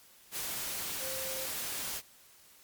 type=tone in noise; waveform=sine; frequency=527 Hz; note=C5; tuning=12 cents sharp; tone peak=-41 dBFS; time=0.99-1.49 s; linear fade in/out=50 ms; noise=white; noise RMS=-37 dBFS; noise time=0.31-2.02 s; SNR=-7 dB; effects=white hiss -59 dBFS RMS until 2.63 s + MP3 96 kbps